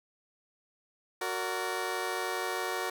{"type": "chord", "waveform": "15% pulse", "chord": "Gb augmented", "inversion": "none", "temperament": "just", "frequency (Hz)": [370, 462.5, 578.1], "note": ["Gb4", "Bb4", "D5"], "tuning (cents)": [0, -14, -27], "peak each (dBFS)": [-28, -30, -33], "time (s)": [1.21, 2.9], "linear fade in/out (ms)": 5, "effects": []}